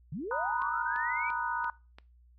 sine linear sweep, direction up, 123.5 to 2349 Hz, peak -34 dBFS, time 0.12-1.3 s, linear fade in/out 5 ms
sine chord, B major seventh, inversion third, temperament equal, 932.3 / 987.8 / 1244.5 / 1480 Hz, A#5 / B5 / D#6 / F#6, 0 / 0 / 0 / 0 cents, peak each -34 / -37 / -38 / -35 dBFS, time 0.31-1.7 s, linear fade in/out 2 ms
click train, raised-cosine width 0.3 ms, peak -32 dBFS, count 5, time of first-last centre 0.62-1.985 s, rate 2.93 Hz
effects noise-tail reverb RT60 0.3 s tail -21 dB re dry + added 60 Hz sine -57 dBFS peak until 2.38 s

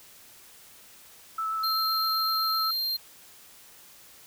sine tone with vibrato, 1310 Hz, E6, 11 cents flat, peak -27 dBFS, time 1.38-2.71 s, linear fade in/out 5 ms, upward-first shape triangle, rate 7.8 Hz, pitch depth 13 cents each way
square tone, 4186 Hz, C8, in tune, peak -27 dBFS, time 1.63-2.97 s, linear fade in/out 10 ms
effects white hiss -52 dBFS RMS until 4.26 s

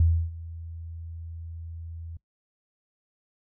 sine tone with ADSR envelope, 82.8 Hz, E2, 8 cents sharp, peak -16 dBFS, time 0-2.17 s, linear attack 3 ms, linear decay 300 ms, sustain -20 dB, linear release 4 ms, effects noise-tail reverb RT60 0.1 s tail -20 dB re dry

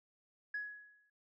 sine tone with exponential decay, 1679 Hz, G#6, 18 cents sharp, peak -34 dBFS, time 0.54-1.1 s, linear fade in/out 5 ms, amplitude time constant 120 ms, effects tanh soft clip ceiling -32 dBFS

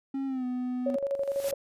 triangle tone with pitch glide, 271.2 to 250.1 Hz, C#4 to B3, -38 to +22 cents, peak -27 dBFS, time 0.14-0.96 s, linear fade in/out 5 ms, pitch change -140 cents, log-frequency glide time 0.26-0.45 s
sine tone with tremolo, 555 Hz, C#5, 2 cents sharp, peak -25 dBFS, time 0.86-1.54 s, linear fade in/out 5 ms, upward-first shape square, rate 12 Hz, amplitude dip 60%
white noise with exponential growth, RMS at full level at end -34 dBFS, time 1.16-1.51 s, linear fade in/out 0 ms, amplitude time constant 76 ms
effects resampled to 32000 Hz

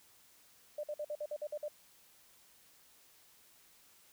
sine tone bursts, 597 Hz, D5, 28 cents sharp, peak -36 dBFS, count 9, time 0.78-1.683 s, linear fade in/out 5 ms, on 55 ms, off 51 ms, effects white hiss -64 dBFS RMS until 4.12 s

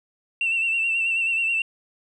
sine tone with vibrato, 2703 Hz, E7, 43 cents sharp, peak -19 dBFS, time 0.41-1.62 s, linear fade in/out 2 ms, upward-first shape sine, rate 9.3 Hz, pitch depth 42 cents each way, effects tanh soft clip ceiling -16 dBFS

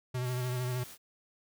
square tone with vibrato, 125.4 Hz, B2, 27 cents sharp, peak -32 dBFS, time 0.14-0.84 s, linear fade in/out 10 ms, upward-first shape sine, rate 13 Hz, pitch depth 30 cents each way
white noise, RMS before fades -49 dBFS, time 0.22-0.98 s, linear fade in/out 50 ms
effects none

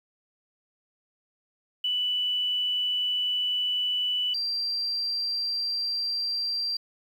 sine tone pair in turn, 2972 / 4718 Hz, F#7 / D8, +7 / +7 cents, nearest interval minor sixth, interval 800 cents, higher second, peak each -24 / -26 dBFS, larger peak first, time 1.84-4.34 / 4.34-6.77 s, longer first, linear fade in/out 5 ms, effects 9-bit

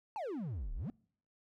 triangle exponential two-way sweep, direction down then up, 916 to 31.51 to 270.1 Hz, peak -35 dBFS, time 0.16-0.9 s, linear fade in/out 0 ms, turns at 0.74 s, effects noise-tail reverb RT60 0.6 s tail -26 dB re dry

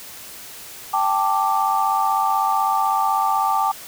sine chord, G suspended second, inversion none, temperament equal, 784 / 880 / 1174.7 Hz, G5 / A5 / D6, 0 / 0 / 0 cents, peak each -21 dBFS, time 0.93-3.72 s, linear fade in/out 10 ms, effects white hiss -38 dBFS RMS until 3.87 s

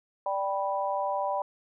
sine chord, G major, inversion second, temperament equal with one note detuned, 587.3 / 784 / 983.8 Hz, D5 / G5 / B5, 0 / 0 / -7 cents, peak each -31 dBFS, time 0.26-1.42 s, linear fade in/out 2 ms, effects none

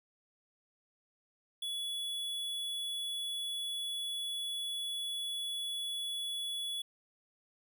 square tone, 3400 Hz, G#7, 40 cents sharp, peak -36 dBFS, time 1.62-6.82 s, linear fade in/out 5 ms, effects none

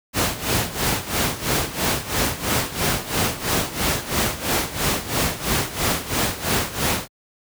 pink noise with tremolo, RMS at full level -19 dBFS, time 0.13-7.08 s, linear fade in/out 50 ms, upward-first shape sine, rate 3 Hz, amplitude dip 80%, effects high-pass 60 Hz 12 dB/octave

